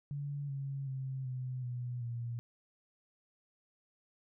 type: tone with pitch steps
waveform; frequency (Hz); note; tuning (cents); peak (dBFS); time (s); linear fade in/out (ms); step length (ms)
sine; 142.9 / 137.63 / 132.56 / 127.68 / 122.97 / 118.44; D3 / C#3 / C3 / C3 / B2 / A#2; -47 / -12 / +23 / -42 / -7 / +28; -36; 0.11-2.39; 0; 380
effects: none